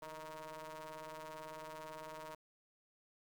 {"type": "ring-modulated tone", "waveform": "sawtooth", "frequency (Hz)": 158.4, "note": "D#3", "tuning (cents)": 31, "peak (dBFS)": -40, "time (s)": [0.02, 2.35], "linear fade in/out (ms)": 5, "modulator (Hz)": 783, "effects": ["11-bit"]}